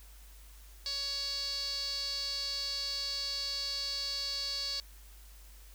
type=tone with band-pass filter; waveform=sawtooth; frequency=560 Hz; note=C#5; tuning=18 cents sharp; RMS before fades=-36 dBFS; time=0.86-4.8 s; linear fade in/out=0 ms; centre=4600 Hz; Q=9.7; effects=added 50 Hz sine -51 dBFS peak until 5.74 s + white hiss -59 dBFS RMS until 5.74 s